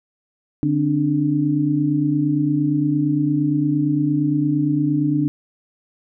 sine tone cluster, 146.7 / 268.1 / 296.8 Hz, D3 / C4 / D4, -2 / +42 / +18 cents, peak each -21 / -24 / -18 dBFS, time 0.63-5.28 s, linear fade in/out 0 ms, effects none

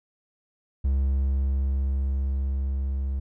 triangle tone with level ramp, 67.6 Hz, C#2, 43 cents flat, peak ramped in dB -18 to -23 dBFS, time 0.84-3.2 s, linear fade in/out 10 ms, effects none

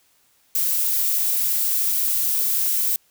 violet noise, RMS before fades -21 dBFS, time 0.55-2.96 s, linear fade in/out 2 ms, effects white hiss -61 dBFS RMS until 3.1 s

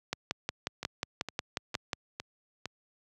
two click trains, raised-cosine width 0.2 ms, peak -13 / -19 dBFS, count 11 / 5, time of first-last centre 0.13-1.932 / 0.83-2.656 s, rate 5.55 / 2.19 Hz, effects high-pass 80 Hz 12 dB/octave

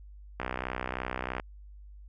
click train, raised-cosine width 0.5 ms, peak -17 dBFS, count 64, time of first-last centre 0.4-1.398 s, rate 63.1 Hz, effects added 50 Hz sine -46 dBFS peak until 2.08 s

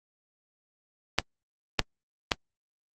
clicks, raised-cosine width 0.2 ms, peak -3 dBFS, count 3, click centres 1.186 / 1.793 / 2.318 s, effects Opus 24 kbps

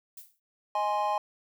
violet noise with exponential decay, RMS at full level -41 dBFS, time 0.17-0.4 s, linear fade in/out 5 ms, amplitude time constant 48 ms
triangle chord, Ab major, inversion second, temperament equal, 622.3 / 830.6 / 1046.5 Hz, Eb5 / Ab5 / C6, 0 / 0 / 0 cents, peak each -31 / -26 / -29 dBFS, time 0.75-1.18 s, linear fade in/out 2 ms
effects none

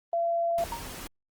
sine tone, 679 Hz, F5, 49 cents flat, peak -24 dBFS, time 0.13-0.64 s, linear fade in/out 2 ms
pink noise, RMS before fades -40 dBFS, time 0.58-1.07 s, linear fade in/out 0 ms
sine tone with exponential decay, 932.3 Hz, A#5, in tune, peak -28 dBFS, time 0.72-0.9 s, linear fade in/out 2 ms, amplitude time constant 37 ms
effects Opus 24 kbps

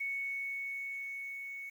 sine tone with level ramp, 2217 Hz, C#7, in tune, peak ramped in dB -33 to -41 dBFS, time 0-1.7 s, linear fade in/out 10 ms, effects 10-bit

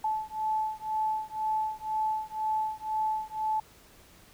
sine beating tone pair, 867 / 869 Hz, A5 / A5, -26 / -22 cents, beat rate 2 Hz, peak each -31 dBFS, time 0.04-3.6 s, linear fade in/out 5 ms, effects pink hiss -56 dBFS RMS until 4.33 s

